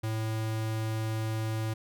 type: tone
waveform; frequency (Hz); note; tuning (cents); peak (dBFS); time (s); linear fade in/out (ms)
square; 110.4; A2; +6; -30; 0.03-1.74; 10
effects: none